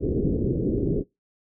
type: low-pass noise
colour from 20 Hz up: white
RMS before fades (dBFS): -24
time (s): 0-1.04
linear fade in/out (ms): 50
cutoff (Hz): 440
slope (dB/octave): 48
effects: noise-tail reverb RT60 0.2 s tail -23 dB re dry